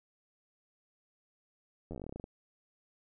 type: slowing click train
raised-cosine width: 2 ms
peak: -29 dBFS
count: 15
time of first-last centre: 1.91-2.241 s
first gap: 11 ms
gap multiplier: 1.11
effects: none